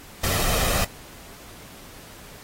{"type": "noise with comb filter", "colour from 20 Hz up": "pink", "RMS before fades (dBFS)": -23, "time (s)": [0.23, 0.85], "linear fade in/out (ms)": 10, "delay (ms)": 1.6, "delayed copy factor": 0.5, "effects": ["pink hiss -45 dBFS RMS until 2.43 s", "AAC 48 kbps"]}